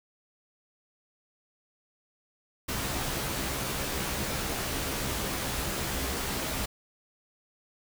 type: noise with comb filter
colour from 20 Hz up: pink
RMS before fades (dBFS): -32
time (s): 2.68-6.66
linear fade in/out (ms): 10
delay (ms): 15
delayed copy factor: +0.55
effects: none